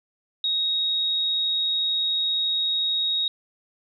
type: tone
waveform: sine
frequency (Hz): 3769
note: A#7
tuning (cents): +18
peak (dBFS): -21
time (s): 0.44-3.28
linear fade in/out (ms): 2
effects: none